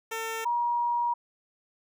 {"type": "tone pair in turn", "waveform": ["10% pulse", "sine"], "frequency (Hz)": [450, 953.5], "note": ["A4", "A#5"], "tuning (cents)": [39, 39], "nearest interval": "octave + minor second", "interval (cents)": 1300, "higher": "second", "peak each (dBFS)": [-23, -24], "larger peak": "first", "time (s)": [[0.11, 0.45], [0.45, 1.14]], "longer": "second", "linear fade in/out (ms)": 10, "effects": []}